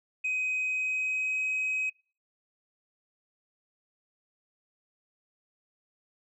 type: tone with pitch glide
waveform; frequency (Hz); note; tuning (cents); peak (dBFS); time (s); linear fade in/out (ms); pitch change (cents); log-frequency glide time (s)
sine; 2517 to 2533; D#7 to D#7; +19 to +30; -25; 0.24-1.9; 10; +11; 0.55-1.41
effects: noise-tail reverb RT60 0.4 s tail -26 dB re dry + tanh soft clip ceiling -25 dBFS